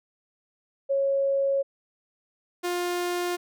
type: tone pair in turn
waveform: sine / sawtooth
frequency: 550 / 353.3 Hz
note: C#5 / F4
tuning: -14 / +20 cents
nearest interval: minor sixth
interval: 766 cents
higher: first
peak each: -21 / -22 dBFS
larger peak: first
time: 0.89-1.63 / 2.63-3.37 s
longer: neither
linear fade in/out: 20 ms
effects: none